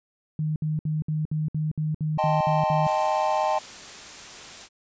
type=tone bursts; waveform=sine; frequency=154.3 Hz; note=D#3; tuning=14 cents flat; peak=-23 dBFS; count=11; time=0.39-2.87 s; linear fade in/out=2 ms; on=170 ms; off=61 ms
type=chord; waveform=triangle; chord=A half-diminished seventh; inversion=second; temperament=equal; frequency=622.3 / 784 / 880 / 1046.5 Hz; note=Eb5 / G5 / A5 / C6; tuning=0 / 0 / 0 / 0 cents; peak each=-24 / -24 / -24 / -29 dBFS; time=2.18-3.59 s; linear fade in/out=10 ms
type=noise; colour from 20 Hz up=white; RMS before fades=-41 dBFS; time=2.83-4.69 s; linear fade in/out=50 ms
effects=resampled to 16000 Hz

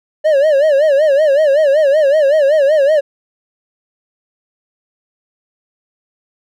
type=tone with vibrato; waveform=triangle; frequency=585 Hz; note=D5; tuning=7 cents flat; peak=-6 dBFS; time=0.24-3.01 s; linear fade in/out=20 ms; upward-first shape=sine; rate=5.3 Hz; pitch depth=140 cents each way; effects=none

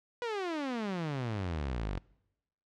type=exponential sweep; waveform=sawtooth; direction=down; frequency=494.1 to 44.5 Hz; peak=-29 dBFS; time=0.22-1.98 s; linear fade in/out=0 ms; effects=noise-tail reverb RT60 0.9 s tail -25 dB re dry + low-pass 4000 Hz 12 dB/octave

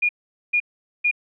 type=tone bursts; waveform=sine; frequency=2432 Hz; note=D#7; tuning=40 cents flat; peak=-16 dBFS; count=3; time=0.02-1.113 s; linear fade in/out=10 ms; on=71 ms; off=440 ms; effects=none

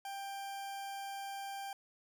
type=tone; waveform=40% pulse; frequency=790 Hz; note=G5; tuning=13 cents sharp; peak=-40 dBFS; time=0.05-1.73 s; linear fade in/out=2 ms; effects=none

